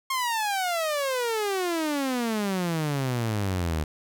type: exponential sweep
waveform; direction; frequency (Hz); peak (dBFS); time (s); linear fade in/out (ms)
sawtooth; down; 1080 to 74.9; -21; 0.1-3.84; 5
effects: none